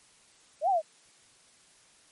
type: exponential two-way sweep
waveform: sine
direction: up then down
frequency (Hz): 554.4 to 814 to 602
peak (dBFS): -22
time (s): 0.61-0.82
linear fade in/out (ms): 50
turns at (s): 0.69
effects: white hiss -60 dBFS RMS until 2.11 s + MP3 48 kbps